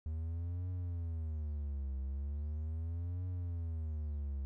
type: tone with vibrato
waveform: triangle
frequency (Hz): 77.7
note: D#2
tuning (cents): -2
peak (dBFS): -34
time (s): 0.06-4.45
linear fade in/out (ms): 0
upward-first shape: triangle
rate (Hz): 0.39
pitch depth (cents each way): 280
effects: none